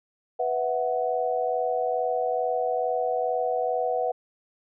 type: chord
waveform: sine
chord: B suspended fourth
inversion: none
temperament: just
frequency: 493.9 / 658.5 / 740.8 Hz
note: B4 / E5 / F#5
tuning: 0 / -2 / +2 cents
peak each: -27 / -29 / -27 dBFS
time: 0.39-4.12 s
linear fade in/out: 10 ms
effects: none